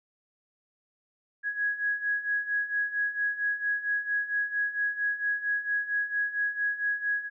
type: beating tone pair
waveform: sine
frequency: 1661.2 / 1665.6 Hz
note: G#6 / G#6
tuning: 0 / +5 cents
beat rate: 4.4 Hz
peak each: -32 / -28 dBFS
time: 1.43-7.3 s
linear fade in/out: 50 ms
effects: none